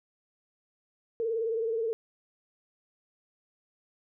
sine tone with vibrato, 452.9 Hz, A#4, 50 cents flat, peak -27 dBFS, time 1.2-1.93 s, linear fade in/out 0 ms, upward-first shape sine, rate 19 Hz, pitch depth 62 cents each way, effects none

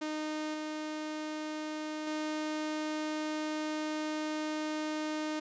sawtooth tone with level steps, 307.6 Hz, D#4, 20 cents flat, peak -30 / -32 / -29 dBFS, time 0.01-5.4 s, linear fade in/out 10 ms, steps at 0.54 / 2.07 s, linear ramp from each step 2 ms, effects resampled to 16000 Hz

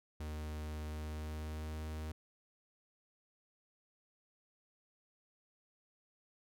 45% pulse tone with pitch glide, 76.5 to 77.88 Hz, D#2 to D#2, -29 to +2 cents, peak -40 dBFS, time 0.2-2.12 s, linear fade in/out 5 ms, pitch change +31 cents, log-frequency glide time 0.85-1.88 s, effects none

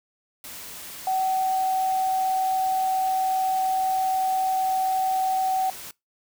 sine tone in noise, 757 Hz, F#5, 39 cents sharp, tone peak -21 dBFS, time 1.07-5.7 s, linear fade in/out 2 ms, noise white, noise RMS -39 dBFS, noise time 0.44-5.91 s, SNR +15 dB, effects noise-tail reverb RT60 0.2 s tail -23 dB re dry

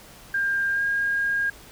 sine tone with pitch glide, 1600 to 1623.3 Hz, G6 to G#6, +35 to -40 cents, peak -21 dBFS, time 0.34-1.5 s, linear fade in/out 5 ms, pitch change +25 cents, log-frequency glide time 0.72-0.82 s, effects pink hiss -47 dBFS RMS until 1.71 s

